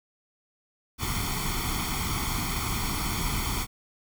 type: noise with comb filter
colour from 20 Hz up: pink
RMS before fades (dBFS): -29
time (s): 0.98-3.67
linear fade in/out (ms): 50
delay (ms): 0.9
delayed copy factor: +0.85
effects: none